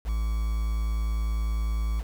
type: tone with quantisation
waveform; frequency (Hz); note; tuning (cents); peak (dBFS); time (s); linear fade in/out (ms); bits
triangle; 55; A1; 0; -22; 0.04-2.04; 50; 7
effects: none